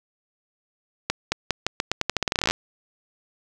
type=accelerating click train; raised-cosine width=0.2 ms; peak=-4 dBFS; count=21; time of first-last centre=1.1-2.51 s; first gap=220 ms; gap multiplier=0.85; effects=none